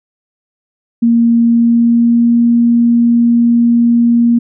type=tone with pitch glide; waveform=sine; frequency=233.1 to 235.7 Hz; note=A#3 to A#3; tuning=0 to +19 cents; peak=-6 dBFS; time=1.02-4.39 s; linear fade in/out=10 ms; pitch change=+19 cents; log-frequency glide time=1.41-2.38 s; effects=none